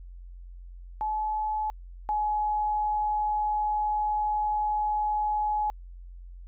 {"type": "tone pair in turn", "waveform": "sine", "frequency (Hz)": [857, 844.7], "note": ["A5", "G#5"], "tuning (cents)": [-46, 29], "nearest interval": "unison", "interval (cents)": 25, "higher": "first", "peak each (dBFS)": [-26, -24], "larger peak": "second", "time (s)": [[1.01, 1.7], [2.09, 5.7]], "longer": "second", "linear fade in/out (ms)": 0, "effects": ["added 44 Hz sine -41 dBFS peak until 6.47 s"]}